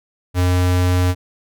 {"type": "tone", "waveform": "square", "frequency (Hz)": 90.1, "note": "F#2", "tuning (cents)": -45, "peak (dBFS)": -14, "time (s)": [0.34, 1.15], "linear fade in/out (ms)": 50, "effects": []}